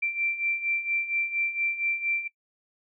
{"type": "beating tone pair", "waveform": "sine", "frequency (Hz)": [2349, 2353.3], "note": ["D7", "D7"], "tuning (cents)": [0, 3], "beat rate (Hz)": 4.3, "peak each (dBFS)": [-32, -27], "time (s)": [0.02, 2.28], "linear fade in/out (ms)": 10, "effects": ["noise-tail reverb RT60 0.1 s tail -22 dB re dry"]}